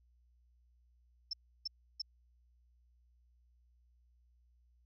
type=tone bursts; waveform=sine; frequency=5320 Hz; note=E8; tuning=15 cents sharp; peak=-35 dBFS; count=3; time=1.31-2.019 s; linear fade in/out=5 ms; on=23 ms; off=320 ms; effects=added 60 Hz sine -66 dBFS peak until 4.85 s